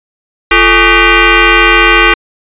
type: tone with frequency modulation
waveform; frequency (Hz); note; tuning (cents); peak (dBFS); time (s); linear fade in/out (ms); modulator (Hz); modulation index
sine; 440; A4; 0; -3; 0.51-2.14; 5; 393; 6.4
effects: resampled to 8000 Hz